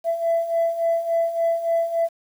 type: beating tone pair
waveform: sine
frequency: 666 / 669.5 Hz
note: E5 / E5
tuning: +18 / +27 cents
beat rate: 3.5 Hz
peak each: -24 / -19 dBFS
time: 0.04-2.09 s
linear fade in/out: 50 ms
effects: tanh soft clip ceiling -14 dBFS + 8-bit